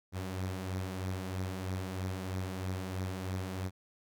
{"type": "beating tone pair", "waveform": "sawtooth", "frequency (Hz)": [93, 96.1], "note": ["F#2", "G2"], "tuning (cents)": [9, -34], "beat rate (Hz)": 3.1, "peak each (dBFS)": [-32, -38], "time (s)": [0.12, 3.71], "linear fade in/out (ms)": 50, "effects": []}